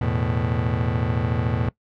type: chord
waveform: 35% pulse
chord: E suspended fourth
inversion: none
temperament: just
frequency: 82.41 / 109.88 / 123.61 Hz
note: E2 / A2 / B2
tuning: 0 / -2 / +2 cents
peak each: -25 / -23 / -23 dBFS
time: 0.01-1.69 s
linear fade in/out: 5 ms
effects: noise-tail reverb RT60 0.1 s tail -21 dB re dry + low-pass 2000 Hz 12 dB/octave